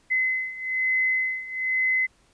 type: beating tone pair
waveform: sine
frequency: 2040 / 2041.1 Hz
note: C7 / C7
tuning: -44 / -43 cents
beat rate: 1.1 Hz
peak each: -27 / -24 dBFS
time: 0.1-2.07 s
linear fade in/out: 20 ms
effects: pink hiss -62 dBFS RMS until 2.33 s + resampled to 22050 Hz